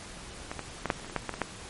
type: clicks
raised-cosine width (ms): 0.5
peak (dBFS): -19 / -19 / -14 / -9 / -29 / -26 / -27 / -12 / -15 / -21 / -11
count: 11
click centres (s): 0.515 / 0.593 / 0.857 / 0.902 / 0.998 / 1.046 / 1.098 / 1.163 / 1.293 / 1.34 / 1.417
effects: pink hiss -44 dBFS RMS until 1.69 s + MP3 48 kbps